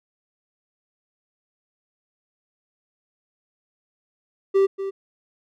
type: tone with echo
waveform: triangle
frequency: 390 Hz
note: G4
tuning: 9 cents flat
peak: -12 dBFS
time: 4.54-4.67 s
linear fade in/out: 20 ms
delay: 240 ms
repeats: 1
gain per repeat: -11 dB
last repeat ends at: 4.91 s
effects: none